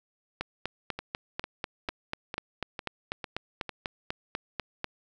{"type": "two click trains", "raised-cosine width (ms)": 0.3, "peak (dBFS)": [-19, -15], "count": [7, 19], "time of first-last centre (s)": [[0.99, 3.693], [0.41, 4.843]], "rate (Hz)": [2.22, 4.06], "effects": []}